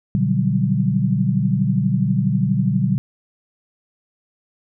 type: chord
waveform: sine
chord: G major seventh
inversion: first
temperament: just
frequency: 122.5 / 147 / 183.75 / 196 Hz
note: B2 / D3 / F#3 / G3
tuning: -14 / +2 / -12 / 0 cents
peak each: -21 dBFS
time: 0.15-2.98 s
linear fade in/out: 0 ms
effects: none